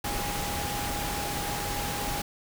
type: tone in noise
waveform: sine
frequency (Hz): 819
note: G#5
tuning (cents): -24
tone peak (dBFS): -35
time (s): 0.04-2.22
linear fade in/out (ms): 5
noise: pink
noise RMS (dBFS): -32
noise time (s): 0.04-2.22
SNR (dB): -6
effects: none